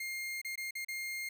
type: tone with dropouts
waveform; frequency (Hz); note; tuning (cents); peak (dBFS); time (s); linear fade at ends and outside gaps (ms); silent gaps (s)
40% pulse; 2122; C7; +24; -36; 0-1.29; 5; 0.416-0.447 / 0.557-0.576 / 0.709-0.752 / 0.848-0.884
effects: none